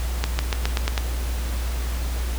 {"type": "accelerating click train", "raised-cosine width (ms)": 0.2, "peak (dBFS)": -5, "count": 7, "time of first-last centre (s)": [0.24, 0.978], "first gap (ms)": 150, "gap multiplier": 0.92, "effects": ["added 60 Hz sine -23 dBFS peak until 2.38 s", "pink hiss -35 dBFS RMS until 2.38 s"]}